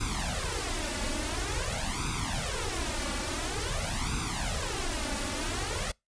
pink noise with flanger, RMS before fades -32 dBFS, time 0-5.92 s, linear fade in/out 10 ms, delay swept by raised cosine 0.81 to 3.51 ms, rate 0.48 Hz, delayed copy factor +0.85, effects noise-tail reverb RT60 0.2 s tail -26 dB re dry + resampled to 22050 Hz

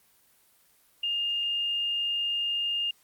sine tone, 2822 Hz, F7, 17 cents sharp, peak -26 dBFS, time 1.03-2.91 s, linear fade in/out 5 ms, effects white hiss -63 dBFS RMS until 3.03 s + Opus 24 kbps

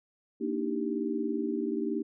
sine chord, Eb major seventh, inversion second, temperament equal with one note detuned, 233.1 / 293.7 / 314.7 / 392 Hz, Bb3 / D4 / Eb4 / G4, 0 / 0 / +20 / 0 cents, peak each -34 dBFS, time 0.4-2.03 s, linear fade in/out 20 ms, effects none

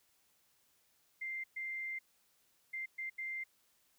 sine tone bursts at uneven times, 2093 Hz, C7, in tune, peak -38 dBFS, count 5, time 1.21-1.44 / 1.56-1.99 / 2.73-2.86 / 2.98-3.1 / 3.18-3.44 s, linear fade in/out 10 ms, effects white hiss -73 dBFS RMS until 3.98 s

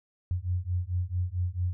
sine beating tone pair, 87.6 / 92.1 Hz, F2 / F#2, +6 / -7 cents, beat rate 4.5 Hz, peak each -30 dBFS, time 0.31-1.73 s, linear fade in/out 0 ms, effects none

